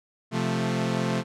sawtooth chord, F major, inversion second, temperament equal, 130.81 / 174.61 / 220 Hz, C3 / F3 / A3, 0 / 0 / 0 cents, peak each -25 / -25 / -24 dBFS, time 0.31-1.24 s, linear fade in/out 50 ms, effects low-pass 7000 Hz 12 dB/octave

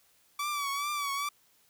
sawtooth tone with vibrato, 1148 Hz, D6, 40 cents flat, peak -27 dBFS, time 0.39-1.29 s, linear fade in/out 5 ms, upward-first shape triangle, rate 2.4 Hz, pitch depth 71 cents each way, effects white hiss -66 dBFS RMS until 1.69 s

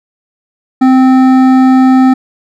triangle tone with hard clipping, 260 Hz, C4, 11 cents flat, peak -5 dBFS, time 0.81-2.14 s, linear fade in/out 10 ms, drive 15 dB, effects none

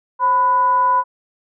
sine tone with frequency modulation, 998 Hz, B5, 18 cents sharp, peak -12 dBFS, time 0.19-1.04 s, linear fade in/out 50 ms, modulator 462 Hz, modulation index 0.29, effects none

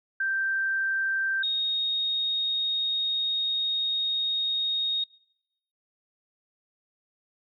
sine tone pair in turn, 1568 / 3729 Hz, G6 / A#7, 0 / 0 cents, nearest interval octave + minor third, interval 1500 cents, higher second, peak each -24 / -24 dBFS, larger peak neither, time 0.2-1.43 / 1.43-5.04 s, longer second, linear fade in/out 5 ms, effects noise-tail reverb RT60 0.9 s tail -25 dB re dry

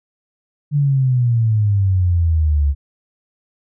sine exponential sweep, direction down, 148.2 to 69.3 Hz, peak -12 dBFS, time 0.71-2.75 s, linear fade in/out 50 ms, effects none

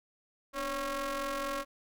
sawtooth ring-modulated tone, 269.3 Hz, C#4, 50 cents flat, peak -26 dBFS, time 0.53-1.65 s, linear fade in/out 50 ms, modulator 830 Hz, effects none

